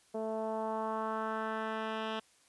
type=tone with low-pass filter sweep; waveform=10% pulse; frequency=220 Hz; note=A3; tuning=in tune; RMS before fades=-36 dBFS; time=0.14-2.2 s; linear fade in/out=10 ms; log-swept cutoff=570 to 3000 Hz; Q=2; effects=white hiss -66 dBFS RMS until 2.48 s + resampled to 24000 Hz